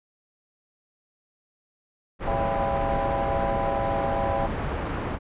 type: low-pass noise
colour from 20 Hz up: pink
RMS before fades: -29 dBFS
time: 2.19-5.19 s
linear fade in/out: 50 ms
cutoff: 1500 Hz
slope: 12 dB/octave
type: chord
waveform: sine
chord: C# half-diminished seventh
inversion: none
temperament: just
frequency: 554.4 / 665.2 / 798.3 / 997.9 Hz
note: C#5 / E5 / G5 / B5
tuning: 0 / +16 / +31 / +18 cents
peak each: -29 / -31 / -28 / -33 dBFS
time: 2.27-4.47 s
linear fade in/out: 10 ms
effects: resampled to 8000 Hz